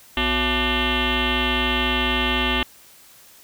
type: tone with frequency modulation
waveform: sine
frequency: 1491 Hz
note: F#6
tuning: 13 cents sharp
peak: -18 dBFS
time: 0.17-2.63 s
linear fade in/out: 2 ms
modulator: 310 Hz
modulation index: 6
effects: white hiss -49 dBFS RMS until 3.43 s